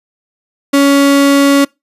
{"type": "tone", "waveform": "35% pulse", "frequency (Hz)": 280, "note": "C#4", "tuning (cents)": 18, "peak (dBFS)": -4, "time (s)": [0.73, 1.65], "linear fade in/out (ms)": 10, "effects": ["noise-tail reverb RT60 0.2 s tail -24 dB re dry", "resampled to 32000 Hz"]}